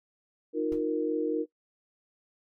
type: chord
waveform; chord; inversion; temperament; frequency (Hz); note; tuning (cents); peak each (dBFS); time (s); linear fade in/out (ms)
sine; Eb suspended second; none; equal with one note detuned; 311.1 / 355.3 / 466.2; Eb4 / F4 / Bb4; 0 / +30 / 0; -30 / -33 / -29; 0.53-1.46; 50
type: noise with exponential decay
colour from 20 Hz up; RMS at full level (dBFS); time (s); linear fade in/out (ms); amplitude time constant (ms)
brown; -36; 0.72-0.85; 1; 27
effects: noise-tail reverb RT60 0.1 s tail -20 dB re dry